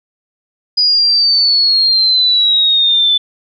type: exponential sweep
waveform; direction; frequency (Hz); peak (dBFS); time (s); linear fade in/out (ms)
sine; down; 4941 to 3493; -8; 0.77-3.18; 10
effects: none